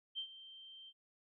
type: tone with ADSR envelope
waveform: sine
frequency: 3136 Hz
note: G7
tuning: in tune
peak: -37 dBFS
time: 0.15-0.93 s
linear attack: 34 ms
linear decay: 84 ms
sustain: -15 dB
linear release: 47 ms
effects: none